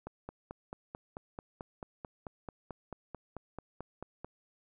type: click train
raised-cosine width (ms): 1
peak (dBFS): -27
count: 20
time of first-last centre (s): 0.07-4.246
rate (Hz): 4.55
effects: none